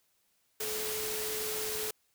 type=tone in noise; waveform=sine; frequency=431.2 Hz; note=A4; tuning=35 cents flat; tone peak=-38 dBFS; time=0.6-1.91 s; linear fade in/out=5 ms; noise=white; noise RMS=-36 dBFS; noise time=0.6-1.91 s; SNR=-5 dB; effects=white hiss -73 dBFS RMS until 2.14 s